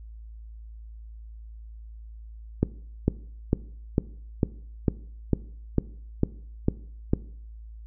click train, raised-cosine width 3 ms, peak -7 dBFS, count 11, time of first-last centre 2.63-7.135 s, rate 2.22 Hz, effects noise-tail reverb RT60 0.6 s tail -19 dB re dry + added 55 Hz sine -40 dBFS peak until 7.86 s

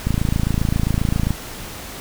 click train, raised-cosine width 5 ms, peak -6 dBFS, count 35, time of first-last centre 0.07-1.306 s, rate 27.5 Hz, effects pink hiss -33 dBFS RMS until 2 s

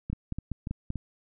two click trains, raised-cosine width 5 ms, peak -21 / -19 dBFS, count 4 / 5, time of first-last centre 0.1-0.957 / 0.13-0.904 s, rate 3.5 / 5.17 Hz, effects none

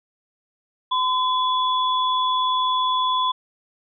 sine tone pair together, 1017 / 3421 Hz, C6 / A7, -50 / -49 cents, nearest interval octave + major sixth, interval 2101 cents, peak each -19 / -25 dBFS, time 0.91-3.32 s, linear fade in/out 10 ms, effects none

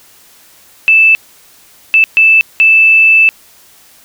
sine tone bursts at uneven times, 2637 Hz, E7, in tune, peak -3 dBFS, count 4, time 0.88-1.15 / 1.94-2.04 / 2.17-2.41 / 2.6-3.29 s, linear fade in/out 0 ms, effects white hiss -43 dBFS RMS until 4.04 s

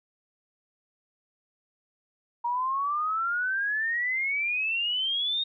sine exponential sweep, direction up, 941 to 3729 Hz, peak -25 dBFS, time 2.44-5.44 s, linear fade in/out 10 ms, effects none

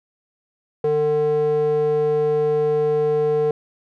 square tone with band-pass filter, 150 Hz, D3, 37 cents sharp, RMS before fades -19 dBFS, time 0.84-3.51 s, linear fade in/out 2 ms, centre 500 Hz, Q 6.7, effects none

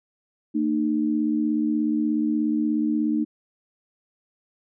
sine tone pair together, 227.4 / 304.1 Hz, A#3 / D#4, -43 / -40 cents, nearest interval perfect fourth, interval 503 cents, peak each -24 / -22 dBFS, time 0.54-3.25 s, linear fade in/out 20 ms, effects none

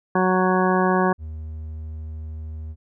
harmonic tone, 185 Hz, F#3, in tune, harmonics 1 / 2 / 3 / 4 / 5 / 6 / 8 / 9, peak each -21 / -22 / -27 / -25 / -26 / -25 / -31 / -29 dBFS, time 0.15-1.13 s, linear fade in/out 5 ms
triangle tone, 78.3 Hz, D#2, 11 cents sharp, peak -28 dBFS, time 1.18-2.76 s, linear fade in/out 50 ms
effects none

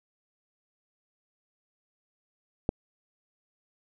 click, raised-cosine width 2 ms, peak -11 dBFS, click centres 2.691 s, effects none

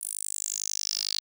10% pulse tone with high-pass filter sweep, 51.1 Hz, G#1, 27 cents flat, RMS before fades -32 dBFS, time 0.01-1.2 s, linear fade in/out 5 ms, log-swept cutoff 10000 to 4300 Hz, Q 6.3, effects none

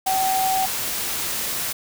sine tone in noise, 762 Hz, G5, 49 cents flat, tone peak -19 dBFS, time 0.06-0.66 s, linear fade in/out 10 ms, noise white, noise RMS -26 dBFS, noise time 0.06-1.73 s, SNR +4 dB, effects none

